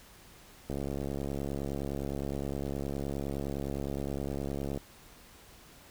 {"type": "click train", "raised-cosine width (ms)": 2, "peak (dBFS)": -22, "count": 285, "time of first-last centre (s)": [0.7, 4.775], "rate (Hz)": 69.7, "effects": ["pink hiss -55 dBFS RMS until 5.9 s"]}